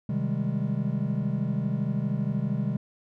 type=chord; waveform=triangle; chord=Ab major seventh; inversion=first; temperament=equal with one note detuned; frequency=130.81 / 155.56 / 194.98 / 207.7 Hz; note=C3 / Eb3 / G3 / Ab3; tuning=0 / 0 / -9 / 0 cents; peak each=-28 / -29 / -29 / -29 dBFS; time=0.09-2.77 s; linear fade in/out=5 ms; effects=none